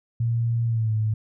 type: tone with pitch glide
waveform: sine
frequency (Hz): 116.54 to 108.74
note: A#2 to A2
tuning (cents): 0 to -20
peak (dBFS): -20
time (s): 0.2-1.14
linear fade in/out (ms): 5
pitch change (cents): -120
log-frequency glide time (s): 0.66-0.93
effects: none